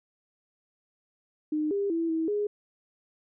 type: tone with pitch steps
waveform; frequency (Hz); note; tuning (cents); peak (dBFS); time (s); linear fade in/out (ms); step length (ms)
sine; 305.2 / 401.1 / 331.2 / 323 / 414.3; D#4 / G4 / E4 / E4 / G#4; -33 / +40 / +8 / -35 / -4; -25; 1.52-2.47; 5; 190
effects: none